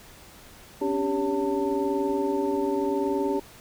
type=tone cluster; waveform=sine; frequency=265.9 / 286.7 / 394.7 / 563 / 895 Hz; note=C4 / D4 / G4 / C#5 / A5; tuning=+28 / -42 / +12 / +27 / +29 cents; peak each=-34 / -28 / -26 / -33 / -32 dBFS; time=0.81-3.4 s; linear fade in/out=10 ms; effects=pink hiss -49 dBFS RMS until 3.6 s